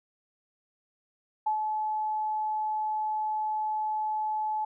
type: tone with ADSR envelope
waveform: sine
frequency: 860 Hz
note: A5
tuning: 40 cents flat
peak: -23 dBFS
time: 1.46-4.65 s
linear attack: 9 ms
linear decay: 100 ms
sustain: -4 dB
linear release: 7 ms
effects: none